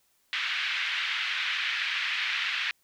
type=band-pass noise; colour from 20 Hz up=pink; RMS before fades=-30 dBFS; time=0.33-2.71 s; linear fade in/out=0 ms; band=1700 to 3400 Hz; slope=24 dB/octave; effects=white hiss -69 dBFS RMS until 2.83 s